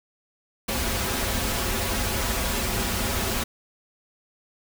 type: noise with comb filter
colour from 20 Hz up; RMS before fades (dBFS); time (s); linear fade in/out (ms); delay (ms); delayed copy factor
pink; -26; 0.68-3.44; 10; 6.6; -0.7
effects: none